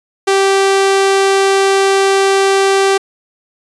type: tone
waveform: sawtooth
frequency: 390 Hz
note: G4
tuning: 9 cents flat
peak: -5 dBFS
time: 0.27-2.98 s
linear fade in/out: 10 ms
effects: resampled to 22050 Hz